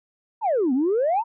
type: exponential two-way sweep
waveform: sine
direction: down then up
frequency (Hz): 963 to 244.3 to 963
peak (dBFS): -17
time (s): 0.41-1.24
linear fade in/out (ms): 50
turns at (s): 0.73
effects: tanh soft clip ceiling -15 dBFS